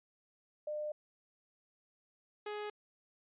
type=tone pair in turn; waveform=sine / sawtooth; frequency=602 / 418.4 Hz; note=D5 / G#4; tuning=+43 / +13 cents; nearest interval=tritone; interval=630 cents; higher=first; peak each=-36 / -35 dBFS; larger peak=second; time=0.67-0.92 / 2.46-2.7 s; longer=first; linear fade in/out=5 ms; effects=resampled to 8000 Hz